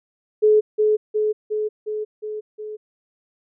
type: tone with echo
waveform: sine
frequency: 427 Hz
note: G#4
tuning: 48 cents sharp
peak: -11 dBFS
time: 0.42-0.61 s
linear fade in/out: 20 ms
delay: 360 ms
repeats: 6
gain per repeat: -3 dB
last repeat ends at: 2.77 s
effects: none

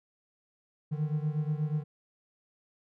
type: beating tone pair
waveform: triangle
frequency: 149.1 / 157.4 Hz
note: D3 / D#3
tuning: +27 / +20 cents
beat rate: 8.3 Hz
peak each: -28 / -31 dBFS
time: 0.91-1.84 s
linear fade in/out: 20 ms
effects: none

